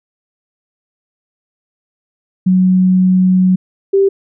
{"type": "tone pair in turn", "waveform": "sine", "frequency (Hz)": [185, 392], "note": ["F#3", "G4"], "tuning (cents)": [0, 0], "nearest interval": "octave + minor second", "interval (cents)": 1300, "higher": "second", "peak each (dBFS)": -7, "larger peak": "neither", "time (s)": [[2.46, 3.56], [3.93, 4.09]], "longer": "first", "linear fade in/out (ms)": 10, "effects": []}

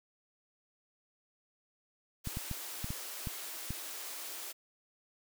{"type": "high-pass noise", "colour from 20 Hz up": "white", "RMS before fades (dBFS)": -43, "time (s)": [2.24, 4.53], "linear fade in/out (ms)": 20, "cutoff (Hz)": 280, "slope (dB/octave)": 96}
{"type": "clicks", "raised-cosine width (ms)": 5, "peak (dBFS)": -25, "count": 7, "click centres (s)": [2.273, 2.371, 2.513, 2.844, 2.905, 3.272, 3.706]}
{"effects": []}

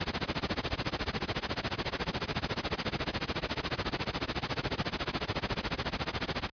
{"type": "noise with tremolo", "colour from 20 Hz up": "pink", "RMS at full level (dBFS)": -29, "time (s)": [0, 6.5], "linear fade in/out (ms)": 10, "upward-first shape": "sine", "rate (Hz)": 14, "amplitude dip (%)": 95, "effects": ["high-pass 60 Hz 12 dB/octave", "resampled to 11025 Hz"]}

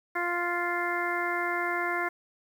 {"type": "harmonic tone", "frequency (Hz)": 349.2, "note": "F4", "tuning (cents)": 0, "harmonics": [1, 2, 3, 4, 5, 6], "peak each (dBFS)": [-34, -34, -34, -34, -34, -34], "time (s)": [0.15, 2.09], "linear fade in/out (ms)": 10, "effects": ["9-bit"]}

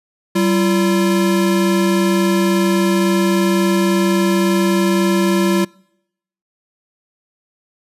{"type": "tone pair together", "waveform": "square", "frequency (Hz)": [192.12, 341.4], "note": ["G3", "F4"], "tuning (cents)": [-35, -39], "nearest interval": "minor seventh", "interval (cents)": 996, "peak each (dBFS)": [-16, -17], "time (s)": [0.35, 5.65], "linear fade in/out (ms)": 10, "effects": ["noise-tail reverb RT60 0.8 s tail -26 dB re dry", "resampled to 32000 Hz"]}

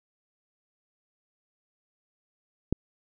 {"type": "click", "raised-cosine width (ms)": 3, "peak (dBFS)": -11, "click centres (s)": 2.726, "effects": []}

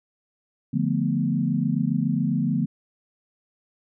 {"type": "chord", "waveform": "sine", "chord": "B half-diminished seventh", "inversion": "first", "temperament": "equal", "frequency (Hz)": [146.83, 174.61, 220, 246.9], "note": ["D3", "F3", "A3", "B3"], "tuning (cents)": [0, 0, 0, 0], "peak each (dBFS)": -26, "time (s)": [0.73, 2.66], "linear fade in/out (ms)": 10, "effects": []}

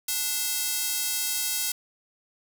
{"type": "tone with high-pass filter", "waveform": "square", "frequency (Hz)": 293.7, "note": "D4", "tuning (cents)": 0, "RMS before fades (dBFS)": -28, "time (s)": [0.08, 1.72], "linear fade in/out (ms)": 5, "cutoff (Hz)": 5800, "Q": 0.53, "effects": ["8-bit"]}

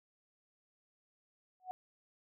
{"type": "tone with exponential growth", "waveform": "sine", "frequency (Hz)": 740, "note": "F#5", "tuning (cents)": 0, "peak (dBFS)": -34, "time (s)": [1.6, 1.71], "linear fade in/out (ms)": 0, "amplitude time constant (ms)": 23, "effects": []}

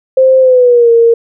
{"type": "tone with pitch glide", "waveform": "sine", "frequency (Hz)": [523.3, 463.5], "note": ["C5", "A#4"], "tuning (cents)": [0, -10], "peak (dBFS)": -3, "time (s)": [0.17, 1.14], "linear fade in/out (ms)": 5, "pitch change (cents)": -210, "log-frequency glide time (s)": [0.4, 0.91], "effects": []}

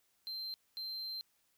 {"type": "tone bursts at uneven times", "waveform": "triangle", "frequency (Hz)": 4130, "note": "C8", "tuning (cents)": -23, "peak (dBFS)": -38, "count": 2, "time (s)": [[0.27, 0.54], [0.77, 1.21]], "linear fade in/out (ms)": 0, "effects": ["white hiss -75 dBFS RMS until 1.57 s"]}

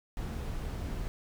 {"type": "noise", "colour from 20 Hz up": "brown", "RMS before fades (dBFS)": -36, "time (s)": [0.17, 1.08], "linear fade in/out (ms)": 0, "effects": []}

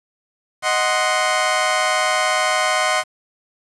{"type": "chord", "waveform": "20% pulse", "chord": "C diminished", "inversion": "first", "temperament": "equal", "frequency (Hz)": [622.3, 740, 1046.5], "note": ["Eb5", "Gb5", "C6"], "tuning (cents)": [0, 0, 0], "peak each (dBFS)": -16, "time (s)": [0.62, 3.04], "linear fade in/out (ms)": 50, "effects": ["resampled to 24000 Hz", "7-bit"]}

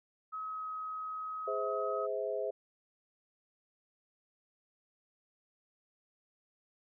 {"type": "tone with pitch glide", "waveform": "sine", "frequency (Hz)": [1277, 1268.9], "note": ["D#6", "D#6"], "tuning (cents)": [45, 34], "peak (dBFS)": -37, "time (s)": [0.32, 2.07], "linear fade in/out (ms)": 20, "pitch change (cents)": -11, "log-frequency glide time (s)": [0.45, 0.68]}
{"type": "chord", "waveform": "sine", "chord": "Ab augmented", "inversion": "none", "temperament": "just", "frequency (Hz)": [415.3, 519.1, 648.9], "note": ["Ab4", "C5", "E5"], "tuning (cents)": [0, -14, -27], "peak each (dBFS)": -37, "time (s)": [1.47, 2.51], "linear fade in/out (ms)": 10}
{"effects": []}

